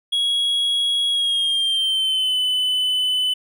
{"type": "tone with pitch glide", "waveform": "triangle", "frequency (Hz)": [3322, 3011], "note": ["G#7", "F#7"], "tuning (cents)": [0, 30], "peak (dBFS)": -16, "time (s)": [0.12, 3.34], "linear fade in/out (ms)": 10, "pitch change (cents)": -170, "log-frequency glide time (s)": [1.1, 2.38], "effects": []}